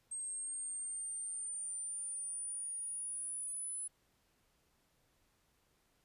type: linear sweep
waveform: sine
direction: up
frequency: 8372 to 10070 Hz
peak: -39 dBFS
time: 0.11-3.88 s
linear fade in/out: 10 ms
effects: pink hiss -75 dBFS RMS until 6.04 s + resampled to 32000 Hz